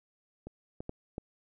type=clicks; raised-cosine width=2 ms; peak=-29 / -26 / -23 / -23 dBFS; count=4; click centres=0.47 / 0.805 / 0.894 / 1.181 s; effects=none